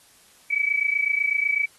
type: tone pair together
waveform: sine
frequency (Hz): 2272 / 2300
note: C#7 / D7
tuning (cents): +42 / -37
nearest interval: unison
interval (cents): 21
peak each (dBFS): -23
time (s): 0.5-1.66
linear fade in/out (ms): 10
effects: white hiss -55 dBFS RMS until 1.78 s + AAC 32 kbps